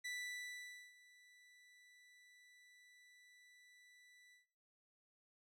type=tone with ADSR envelope; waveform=sawtooth; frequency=1975.5 Hz; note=B6; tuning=in tune; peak=-39 dBFS; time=0.04-4.46 s; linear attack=15 ms; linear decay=870 ms; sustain=-22 dB; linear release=130 ms; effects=noise-tail reverb RT60 0.7 s tail -19 dB re dry + low-pass 10000 Hz 12 dB/octave